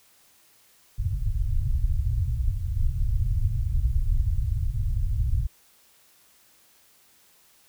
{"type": "low-pass noise", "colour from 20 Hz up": "pink", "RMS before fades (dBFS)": -24, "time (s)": [0.98, 5.47], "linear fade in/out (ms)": 10, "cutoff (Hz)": 120, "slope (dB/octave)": 48, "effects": ["white hiss -59 dBFS RMS until 7.68 s"]}